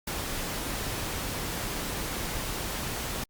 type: noise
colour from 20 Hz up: pink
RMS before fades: -33 dBFS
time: 0.07-3.24 s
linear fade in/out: 5 ms
effects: Opus 48 kbps